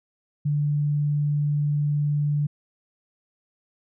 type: tone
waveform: sine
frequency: 146.83 Hz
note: D3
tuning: in tune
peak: -20 dBFS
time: 0.45-2.47 s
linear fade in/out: 10 ms
effects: none